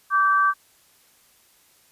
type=tone pair together; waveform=sine; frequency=1157 / 1559.2 Hz; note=D6 / G6; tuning=-26 / -10 cents; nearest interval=perfect fourth; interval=516 cents; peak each=-17 / -21 dBFS; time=0.1-0.54 s; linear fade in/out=50 ms; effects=white hiss -58 dBFS RMS until 1.91 s + resampled to 32000 Hz